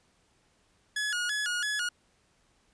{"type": "tone with vibrato", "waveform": "sawtooth", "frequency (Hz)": 1564, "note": "G6", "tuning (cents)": -4, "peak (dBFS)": -25, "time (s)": [0.96, 1.89], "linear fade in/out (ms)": 5, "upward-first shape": "square", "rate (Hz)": 3, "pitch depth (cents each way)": 140, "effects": ["pink hiss -68 dBFS RMS until 2.73 s", "resampled to 22050 Hz"]}